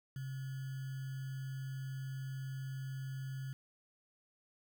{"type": "tone with sample-and-hold", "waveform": "sine", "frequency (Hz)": 133.5, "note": "C3", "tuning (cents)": 35, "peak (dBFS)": -39, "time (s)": [0.16, 3.53], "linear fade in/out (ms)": 2, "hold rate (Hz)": 1575, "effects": []}